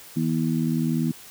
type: harmonic tone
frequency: 80.2 Hz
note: E2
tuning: 47 cents flat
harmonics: 2 / 3 / 4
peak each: -24 / -24 / -30 dBFS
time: 0.16-1.12 s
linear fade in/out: 10 ms
effects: white hiss -45 dBFS RMS until 1.3 s